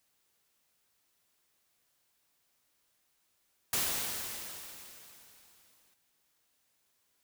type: noise with exponential decay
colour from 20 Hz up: white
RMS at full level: -30 dBFS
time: 3.73-5.94 s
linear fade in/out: 2 ms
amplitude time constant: 480 ms
effects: white hiss -75 dBFS RMS until 7.23 s